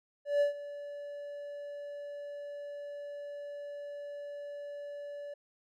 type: tone with ADSR envelope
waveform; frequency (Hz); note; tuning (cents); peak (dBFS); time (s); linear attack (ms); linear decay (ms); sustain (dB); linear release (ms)
triangle; 577; D5; -31; -21; 0.25-5.34; 160; 120; -17; 6
effects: none